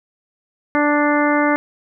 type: harmonic tone with a mistuned harmonic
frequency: 293.7 Hz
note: D4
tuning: in tune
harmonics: 1 / 2 / 3 / 4 / 5 / 6 / 7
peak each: -17 / -20 / -22 / -23 / -24 / -25 / -25 dBFS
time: 0.75-1.56 s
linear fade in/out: 0 ms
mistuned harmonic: 7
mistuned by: +20 cents
effects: none